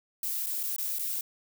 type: noise with dropouts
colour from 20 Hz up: violet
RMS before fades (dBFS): -32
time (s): 0.23-1.21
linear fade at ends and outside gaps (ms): 2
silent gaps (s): 0.462-0.467 / 0.631-0.635 / 0.763-0.783 / 0.986-0.993
effects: none